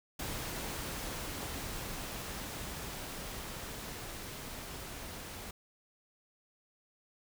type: noise with level ramp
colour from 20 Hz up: pink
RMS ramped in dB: -39 to -45 dBFS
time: 0.19-5.51 s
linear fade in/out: 5 ms
effects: none